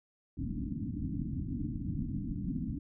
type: low-pass noise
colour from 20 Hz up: white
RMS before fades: -36 dBFS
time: 0.37-2.79 s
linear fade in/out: 10 ms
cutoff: 300 Hz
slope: 96 dB/octave
effects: none